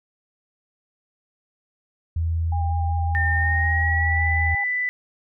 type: tone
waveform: sine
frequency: 82.41 Hz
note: E2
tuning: in tune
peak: -20 dBFS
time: 2.16-4.55 s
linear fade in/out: 5 ms
type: tone with vibrato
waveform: sine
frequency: 802 Hz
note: G5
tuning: 39 cents sharp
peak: -28 dBFS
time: 2.52-4.64 s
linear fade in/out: 5 ms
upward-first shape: square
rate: 5.4 Hz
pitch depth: 12 cents each way
type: tone with pitch glide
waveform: sine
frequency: 1813 to 1988.5 Hz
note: A#6 to B6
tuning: -49 to +11 cents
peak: -21 dBFS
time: 3.15-4.89 s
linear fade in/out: 0 ms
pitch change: +160 cents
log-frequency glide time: 3.31-4.3 s
effects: none